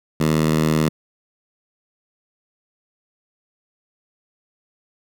10% pulse tone with high-pass filter, 78.2 Hz, D#2, 9 cents sharp, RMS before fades -18 dBFS, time 0.2-0.89 s, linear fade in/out 5 ms, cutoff 160 Hz, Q 1.9, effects none

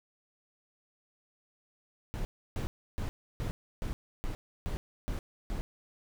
brown noise bursts, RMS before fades -34 dBFS, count 9, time 2.14-5.61 s, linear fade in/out 0 ms, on 110 ms, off 310 ms, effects none

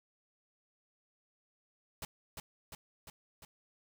pink noise with echo, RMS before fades -42 dBFS, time 2.02-2.05 s, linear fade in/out 2 ms, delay 350 ms, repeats 4, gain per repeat -3 dB, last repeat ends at 3.45 s, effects none

